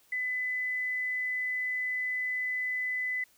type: tone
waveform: sine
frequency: 2006 Hz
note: B6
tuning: 26 cents sharp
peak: -29 dBFS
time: 0.12-3.24 s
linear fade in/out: 5 ms
effects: white hiss -64 dBFS RMS until 3.37 s